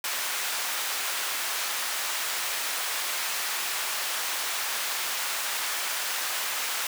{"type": "high-pass noise", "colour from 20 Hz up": "pink", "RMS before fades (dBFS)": -30, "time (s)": [0.04, 6.87], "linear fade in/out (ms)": 2, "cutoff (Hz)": 1100, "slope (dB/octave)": 12, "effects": []}